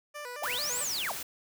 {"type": "tone with vibrato", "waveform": "15% pulse", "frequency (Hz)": 539, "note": "C#5", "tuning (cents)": -49, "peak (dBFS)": -32, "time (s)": [0.14, 0.85], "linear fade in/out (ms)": 20, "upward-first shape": "square", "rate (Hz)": 4.5, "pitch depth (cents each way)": 160}
{"type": "linear two-way sweep", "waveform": "sine", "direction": "up then down", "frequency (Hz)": [500, 8260, 500], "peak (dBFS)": -31, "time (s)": [0.42, 1.12], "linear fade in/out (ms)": 5, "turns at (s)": 0.8}
{"type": "noise", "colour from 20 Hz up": "white", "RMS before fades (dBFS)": -38, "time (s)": [0.43, 1.23], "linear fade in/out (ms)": 5}
{"effects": []}